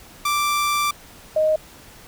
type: tone pair in turn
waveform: sawtooth / sine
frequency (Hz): 1174.7 / 622.3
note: D6 / D#5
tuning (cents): 0 / 0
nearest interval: major seventh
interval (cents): 1100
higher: first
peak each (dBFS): -15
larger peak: neither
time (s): 0.25-0.91 / 1.36-1.56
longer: first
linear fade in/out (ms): 5
effects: pink hiss -45 dBFS RMS until 2.07 s